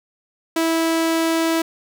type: tone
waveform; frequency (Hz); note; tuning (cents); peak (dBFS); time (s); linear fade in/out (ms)
sawtooth; 327.3; E4; -12; -13; 0.56-1.62; 5
effects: none